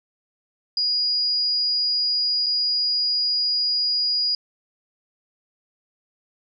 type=tone with dropouts; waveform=sine; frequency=4887 Hz; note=D#8; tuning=32 cents flat; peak=-19 dBFS; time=0.77-4.35 s; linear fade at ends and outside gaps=2 ms; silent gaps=2.462-2.465 s; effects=none